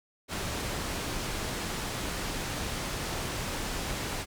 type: low-pass noise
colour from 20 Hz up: pink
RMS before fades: -34 dBFS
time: 0.28-4.26 s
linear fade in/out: 50 ms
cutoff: 9600 Hz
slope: 12 dB/octave
effects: none